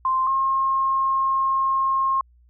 sine tone pair in turn, 1046.5 / 1071.6 Hz, C6 / C6, 0 / +41 cents, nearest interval unison, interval 41 cents, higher second, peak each -18 dBFS, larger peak neither, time 0.05-0.27 / 0.27-2.21 s, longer second, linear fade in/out 2 ms, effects added 60 Hz sine -52 dBFS peak until 2.49 s

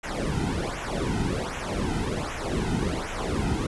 brown noise with flanger, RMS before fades -28 dBFS, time 0.03-3.67 s, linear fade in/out 10 ms, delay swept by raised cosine 0.21 to 1.81 ms, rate 1.3 Hz, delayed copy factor -0.85, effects resampled to 24000 Hz

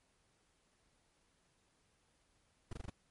brown noise bursts, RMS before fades -42 dBFS, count 5, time 2.71-2.899 s, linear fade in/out 5 ms, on 21 ms, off 21 ms, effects pink hiss -75 dBFS RMS until 3.1 s + MP3 48 kbps

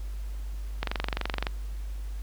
click train, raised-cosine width 0.3 ms, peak -12 dBFS, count 16, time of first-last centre 0.83-1.468 s, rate 23.5 Hz, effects added 50 Hz sine -32 dBFS peak until 2.22 s + pink hiss -54 dBFS RMS until 2.22 s

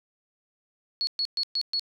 sine tone bursts, 4364 Hz, C#8, 28 cents flat, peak -24 dBFS, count 5, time 1.01-1.795 s, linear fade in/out 0 ms, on 61 ms, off 120 ms, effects none

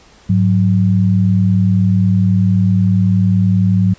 sine tone pair together, 103.83 / 183.95 Hz, G#2 / F#3, 0 / -10 cents, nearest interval minor seventh, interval 990 cents, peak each -12 dBFS, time 0.29-3.94 s, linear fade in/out 10 ms, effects pink hiss -46 dBFS RMS until 3.98 s + resampled to 16000 Hz

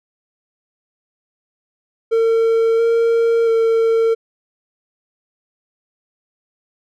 triangle tone with pitch steps, 454.1 / 461 / 453.6 Hz, A#4 / A#4 / A#4, -45 / -19 / -47 cents, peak -10 dBFS, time 2.11-4.15 s, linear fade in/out 20 ms, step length 680 ms, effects none

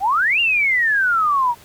sine exponential two-way sweep, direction up then down, 726 to 2837 to 926 Hz, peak -14 dBFS, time 0-1.55 s, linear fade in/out 50 ms, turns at 0.4 s, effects pink hiss -46 dBFS RMS until 1.64 s

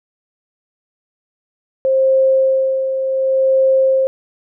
sine tone with tremolo, 530 Hz, C5, 22 cents sharp, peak -9 dBFS, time 1.85-4.07 s, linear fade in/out 0 ms, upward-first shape sine, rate 0.68 Hz, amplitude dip 55%, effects none

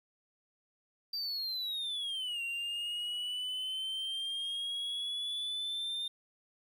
triangle linear two-way sweep, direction down then up, 4699 to 2751 to 3622 Hz, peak -33 dBFS, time 1.13-6.08 s, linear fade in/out 5 ms, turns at 2.42 s, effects 11-bit

